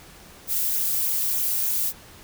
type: noise with flanger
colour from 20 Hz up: violet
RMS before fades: -24 dBFS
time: 0.47-1.93 s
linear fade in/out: 50 ms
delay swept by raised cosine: 0.22 to 5.42 ms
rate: 3.3 Hz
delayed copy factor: -0.85
effects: pink hiss -47 dBFS RMS until 2.23 s